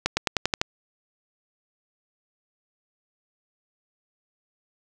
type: accelerating click train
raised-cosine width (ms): 0.2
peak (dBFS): -4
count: 7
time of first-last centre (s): 0.06-0.615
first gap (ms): 110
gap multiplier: 0.93
effects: none